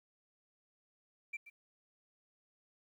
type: tone with echo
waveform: sine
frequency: 2349 Hz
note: D7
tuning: in tune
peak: -36 dBFS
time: 1.33-1.37 s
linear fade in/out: 10 ms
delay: 130 ms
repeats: 1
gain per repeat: -15 dB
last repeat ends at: 1.5 s
effects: tanh soft clip ceiling -36 dBFS + 12-bit